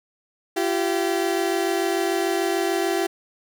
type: tone pair together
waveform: 30% pulse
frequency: 340 / 386.8 Hz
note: F4 / G4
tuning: -46 / -23 cents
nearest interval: major second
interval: 223 cents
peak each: -21 / -21 dBFS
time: 0.56-3.07 s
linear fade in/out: 10 ms
effects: none